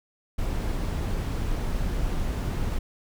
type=noise; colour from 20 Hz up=brown; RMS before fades=-27 dBFS; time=0.38-2.79 s; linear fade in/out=10 ms; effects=none